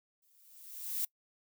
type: noise with exponential growth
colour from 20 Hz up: violet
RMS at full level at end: -32 dBFS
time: 0.22-1.05 s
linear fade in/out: 5 ms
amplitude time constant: 180 ms
effects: noise-tail reverb RT60 0.1 s tail -24 dB re dry